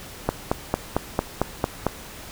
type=click train; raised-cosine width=1 ms; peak=-5 dBFS; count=8; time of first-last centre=0.29-1.867 s; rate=4.44 Hz; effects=pink hiss -40 dBFS RMS until 2.31 s